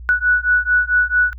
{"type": "beating tone pair", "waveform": "sine", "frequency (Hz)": [1473, 1477.5], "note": ["F#6", "F#6"], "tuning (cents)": [-8, -3], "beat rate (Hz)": 4.5, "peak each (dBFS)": -16, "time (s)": [0.09, 1.33], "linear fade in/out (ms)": 0, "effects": ["added 60 Hz sine -31 dBFS peak until 1.38 s"]}